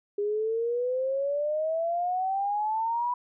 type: exponential sweep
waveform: sine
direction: up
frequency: 405.3 to 987.8 Hz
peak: -25 dBFS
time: 0.18-3.14 s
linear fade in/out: 5 ms
effects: none